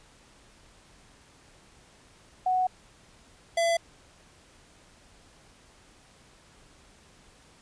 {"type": "tone pair in turn", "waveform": ["sine", "square"], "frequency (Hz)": [740, 673.1], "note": ["F#5", "E5"], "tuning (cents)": [0, 36], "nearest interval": "major second", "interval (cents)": 164, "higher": "first", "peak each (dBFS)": [-22, -23], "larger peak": "first", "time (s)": [[2.46, 2.67], [3.57, 3.77]], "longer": "first", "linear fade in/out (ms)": 5, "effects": ["pink hiss -57 dBFS RMS until 7.61 s", "resampled to 22050 Hz"]}